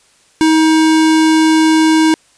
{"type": "tone", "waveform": "square", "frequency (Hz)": 316.9, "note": "D#4", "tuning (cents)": 32, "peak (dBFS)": -8, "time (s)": [0.41, 2.14], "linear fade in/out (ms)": 0, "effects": ["white hiss -51 dBFS RMS until 2.37 s", "resampled to 22050 Hz"]}